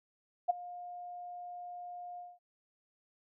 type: tone with ADSR envelope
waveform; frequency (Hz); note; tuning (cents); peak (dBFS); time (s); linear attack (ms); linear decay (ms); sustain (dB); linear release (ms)
sine; 710; F5; +28; -22; 0.48-2.39; 20; 14; -20; 210
effects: none